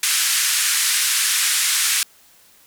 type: band-pass noise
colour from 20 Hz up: white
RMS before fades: -19 dBFS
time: 0.03-2.03 s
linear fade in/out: 2 ms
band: 1400 to 11000 Hz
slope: 24 dB/octave
effects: white hiss -52 dBFS RMS until 2.66 s